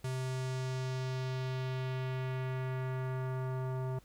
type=tone with low-pass filter sweep; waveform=square; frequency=129.7 Hz; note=C3; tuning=15 cents flat; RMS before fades=-36 dBFS; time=0.04-3.99 s; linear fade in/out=5 ms; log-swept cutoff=10000 to 940 Hz; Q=1.2; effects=added 50 Hz sine -61 dBFS peak until 4.04 s + pink hiss -65 dBFS RMS until 4.04 s